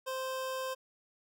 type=tone; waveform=25% pulse; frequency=522 Hz; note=C5; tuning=4 cents flat; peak=-31 dBFS; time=0.06-0.75 s; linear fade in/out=20 ms; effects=none

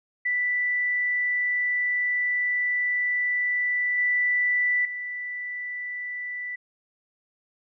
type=tone with level steps; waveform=sine; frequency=1975.5 Hz; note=B6; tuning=in tune; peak=-22 / -20 / -30 dBFS; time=0.25-6.56 s; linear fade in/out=10 ms; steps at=3.98 / 4.85 s; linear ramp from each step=2 ms; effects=none

